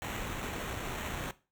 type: noise with sample-and-hold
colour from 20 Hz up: pink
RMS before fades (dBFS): -38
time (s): 0.02-1.31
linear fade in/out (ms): 0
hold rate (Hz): 4900
effects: noise-tail reverb RT60 0.3 s tail -17 dB re dry